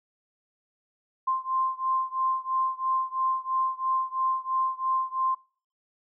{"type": "beating tone pair", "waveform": "sine", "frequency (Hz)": [1046.5, 1049.5], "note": ["C6", "C6"], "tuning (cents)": [0, 5], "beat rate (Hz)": 3, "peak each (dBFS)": [-27, -28], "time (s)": [1.27, 5.35], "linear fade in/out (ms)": 10, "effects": ["noise-tail reverb RT60 0.5 s tail -26 dB re dry"]}